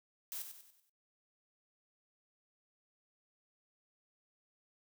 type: noise with echo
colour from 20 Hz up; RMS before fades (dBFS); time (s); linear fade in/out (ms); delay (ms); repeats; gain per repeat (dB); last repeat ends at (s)
blue; -42; 0.32-0.42; 0; 95; 5; -7; 0.895
effects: noise-tail reverb RT60 0.4 s tail -26 dB re dry